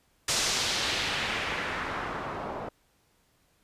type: noise with low-pass filter sweep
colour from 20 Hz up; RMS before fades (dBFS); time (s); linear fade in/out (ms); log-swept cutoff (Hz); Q
white; -31; 0.28-2.69; 5; 7000 to 730; 1.3
effects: pink hiss -68 dBFS RMS until 3.63 s + resampled to 32000 Hz